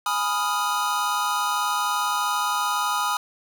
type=chord; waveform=square; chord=F half-diminished seventh; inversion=first; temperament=equal; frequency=830.6 / 987.8 / 1244.5 / 1396.9 Hz; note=Ab5 / Cb6 / Eb6 / F6; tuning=0 / 0 / 0 / 0 cents; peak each=-30 / -28 / -26 / -32 dBFS; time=0.06-3.17 s; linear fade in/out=2 ms; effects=none